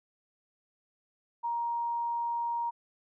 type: tone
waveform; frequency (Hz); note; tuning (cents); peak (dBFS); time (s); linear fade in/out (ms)
sine; 940; A#5; +14; -29; 1.43-2.71; 20
effects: none